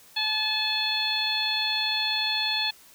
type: harmonic tone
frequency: 863 Hz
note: A5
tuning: 34 cents flat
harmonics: 1 / 2 / 3 / 4 / 5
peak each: -34 / -34 / -31 / -28 / -28 dBFS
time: 0.16-2.71 s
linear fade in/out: 10 ms
effects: white hiss -53 dBFS RMS until 2.94 s